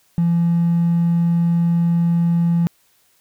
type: tone with hard clipping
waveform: triangle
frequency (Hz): 170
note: F3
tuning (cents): -46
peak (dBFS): -14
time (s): 0.18-2.67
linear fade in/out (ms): 0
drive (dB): 4
effects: white hiss -59 dBFS RMS until 3.2 s